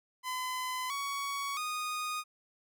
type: tone with pitch steps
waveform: sawtooth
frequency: 1016 / 1120.8 / 1236.5 Hz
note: B5 / C#6 / D#6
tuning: +49 / +19 / -11 cents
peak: -30 dBFS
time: 0.23-2.24 s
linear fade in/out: 50 ms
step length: 670 ms
effects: none